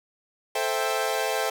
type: chord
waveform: sawtooth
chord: A minor seventh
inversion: none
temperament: equal with one note detuned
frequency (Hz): 440 / 523.3 / 659.3 / 787.6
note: A4 / C5 / E5 / G5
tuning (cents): 0 / 0 / 0 / +8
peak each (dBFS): -26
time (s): 0.55-1.5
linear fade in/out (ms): 5
effects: none